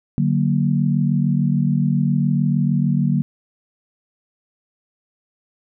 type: chord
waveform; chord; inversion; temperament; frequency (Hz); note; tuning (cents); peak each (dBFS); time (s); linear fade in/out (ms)
sine; D augmented; none; equal with one note detuned; 146.83 / 186.18 / 233.1; D3 / F#3 / A#3; 0 / +11 / 0; -18 / -20 / -21; 0.18-3.22; 0
effects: none